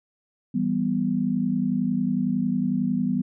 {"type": "chord", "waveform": "sine", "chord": "E minor", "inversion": "none", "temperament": "equal", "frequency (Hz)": [164.81, 196, 246.9], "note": ["E3", "G3", "B3"], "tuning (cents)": [0, 0, 0], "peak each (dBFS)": [-29, -25, -24], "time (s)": [0.54, 3.22], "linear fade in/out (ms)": 10, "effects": []}